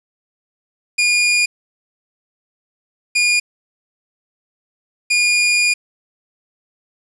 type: tone bursts at uneven times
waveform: sawtooth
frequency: 2431 Hz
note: D#7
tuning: 41 cents flat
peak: -9 dBFS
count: 3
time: 0.98-1.46 / 3.15-3.4 / 5.1-5.74 s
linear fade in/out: 10 ms
effects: resampled to 22050 Hz + 7-bit